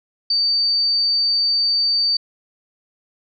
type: tone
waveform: sine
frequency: 4603 Hz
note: D8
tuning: 36 cents flat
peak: -15 dBFS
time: 0.3-2.17 s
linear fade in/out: 5 ms
effects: none